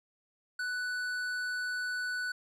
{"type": "tone with tanh clipping", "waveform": "sine", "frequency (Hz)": 1487, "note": "F#6", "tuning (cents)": 8, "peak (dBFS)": -34, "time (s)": [0.59, 2.32], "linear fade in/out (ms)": 5, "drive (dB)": 12, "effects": []}